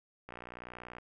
click train, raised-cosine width 0.5 ms, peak -30 dBFS, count 43, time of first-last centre 0.29-0.984 s, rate 60.5 Hz, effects none

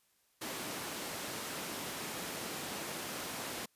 pink high-pass noise, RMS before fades -41 dBFS, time 0.41-3.66 s, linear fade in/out 10 ms, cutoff 200 Hz, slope 12 dB/octave, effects white hiss -73 dBFS RMS until 3.75 s + resampled to 32000 Hz

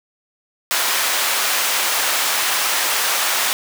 pink high-pass noise, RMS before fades -19 dBFS, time 0.71-3.53 s, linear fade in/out 0 ms, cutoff 960 Hz, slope 12 dB/octave, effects none

